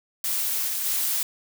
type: noise with level steps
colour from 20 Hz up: blue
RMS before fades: -26 / -28 / -25 dBFS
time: 0.24-1.23 s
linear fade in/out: 2 ms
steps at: 0.67 / 0.84 s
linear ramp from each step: 20 ms
effects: none